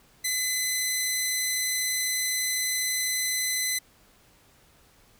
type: tone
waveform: 10% pulse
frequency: 2021 Hz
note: B6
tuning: 39 cents sharp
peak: -16 dBFS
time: 0.24-3.79 s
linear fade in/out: 10 ms
effects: pink hiss -59 dBFS RMS until 5.19 s